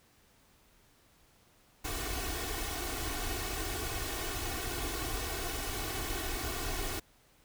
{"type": "noise with comb filter", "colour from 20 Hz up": "pink", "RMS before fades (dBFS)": -36, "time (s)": [1.84, 7], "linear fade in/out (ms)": 10, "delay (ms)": 2.7, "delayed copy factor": 0.85, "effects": ["pink hiss -65 dBFS RMS until 7.44 s"]}